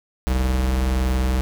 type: tone pair together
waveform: square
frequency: 42.85 / 64.2 Hz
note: F1 / C2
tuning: -32 / -32 cents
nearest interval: perfect fifth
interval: 700 cents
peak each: -28 / -19 dBFS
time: 0.27-1.41 s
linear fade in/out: 0 ms
effects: none